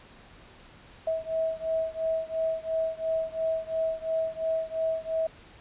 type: beating tone pair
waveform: sine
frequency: 645 / 647.9 Hz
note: E5 / E5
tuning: -38 / -30 cents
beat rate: 2.9 Hz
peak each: -29 / -30 dBFS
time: 1.07-5.27 s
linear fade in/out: 5 ms
effects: pink hiss -52 dBFS RMS until 5.6 s + resampled to 8000 Hz